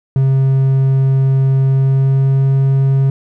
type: tone with pitch glide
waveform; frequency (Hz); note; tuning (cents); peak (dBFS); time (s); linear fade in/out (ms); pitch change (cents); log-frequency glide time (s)
triangle; 134.2 to 135.52; C3 to C#3; +44 to -39; -7; 0.16-3.1; 2; +17; 1.64-2.52
effects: none